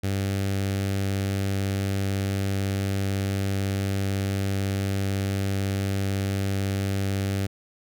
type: tone with notch filter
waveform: sawtooth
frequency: 98 Hz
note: G2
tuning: in tune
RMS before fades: -26 dBFS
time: 0.03-7.47 s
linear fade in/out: 10 ms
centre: 1000 Hz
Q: 1.4
effects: none